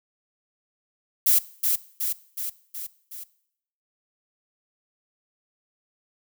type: noise with echo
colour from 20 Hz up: violet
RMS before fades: -18 dBFS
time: 1.26-1.39 s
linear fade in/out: 10 ms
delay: 370 ms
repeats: 5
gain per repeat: -4 dB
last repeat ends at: 3.24 s
effects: noise-tail reverb RT60 0.7 s tail -20 dB re dry